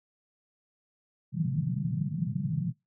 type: band-pass noise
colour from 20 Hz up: pink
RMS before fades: -30 dBFS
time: 1.32-2.73 s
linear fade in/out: 50 ms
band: 130 to 180 Hz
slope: 48 dB/octave
effects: noise-tail reverb RT60 0.2 s tail -21 dB re dry